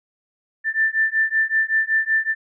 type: beating tone pair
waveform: sine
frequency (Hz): 1772 / 1777.3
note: A6 / A6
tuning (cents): +12 / +17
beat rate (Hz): 5.3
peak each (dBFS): -20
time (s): 0.64-2.35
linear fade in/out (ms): 50
effects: none